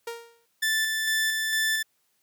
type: tone with exponential decay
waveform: sawtooth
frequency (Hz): 466.2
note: A#4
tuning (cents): 0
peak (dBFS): -26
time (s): 0.07-0.46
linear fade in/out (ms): 5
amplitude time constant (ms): 84
type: tone with tremolo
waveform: sawtooth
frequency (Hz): 1760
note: A6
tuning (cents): 0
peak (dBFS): -19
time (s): 0.62-1.83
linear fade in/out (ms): 10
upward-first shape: square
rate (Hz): 2.2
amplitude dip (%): 30
effects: white hiss -71 dBFS RMS until 2.22 s + high-pass 60 Hz 12 dB/octave